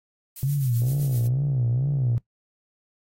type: noise with tremolo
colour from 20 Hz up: violet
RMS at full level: -36 dBFS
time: 0.36-1.27 s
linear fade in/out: 2 ms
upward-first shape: sine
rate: 7.8 Hz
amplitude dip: 60%
type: tone with vibrato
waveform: sine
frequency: 130 Hz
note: C3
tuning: 11 cents flat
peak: -20 dBFS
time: 0.43-2.18 s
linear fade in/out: 0 ms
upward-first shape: sine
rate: 2.2 Hz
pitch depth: 180 cents each way
type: click train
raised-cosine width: 2 ms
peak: -28 dBFS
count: 83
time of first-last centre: 0.82-2.149 s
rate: 61.7 Hz
effects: noise-tail reverb RT60 0.1 s tail -19 dB re dry + AAC 48 kbps